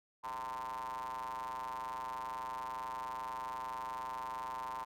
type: ring-modulated tone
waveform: square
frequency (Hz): 61.2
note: B1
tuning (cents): -15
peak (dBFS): -37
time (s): 0.23-4.85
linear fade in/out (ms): 20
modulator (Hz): 967
effects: none